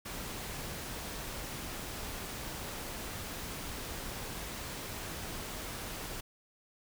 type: noise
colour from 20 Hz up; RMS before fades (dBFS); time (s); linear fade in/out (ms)
pink; -41; 0.05-6.21; 10
effects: none